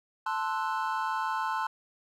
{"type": "chord", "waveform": "triangle", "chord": "F# half-diminished seventh", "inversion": "first", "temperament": "equal", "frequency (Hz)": [880, 1046.5, 1318.5, 1480], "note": ["A5", "C6", "E6", "F#6"], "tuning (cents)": [0, 0, 0, 0], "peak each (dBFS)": [-30, -31, -35, -35], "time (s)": [0.26, 1.67], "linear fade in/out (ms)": 5, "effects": []}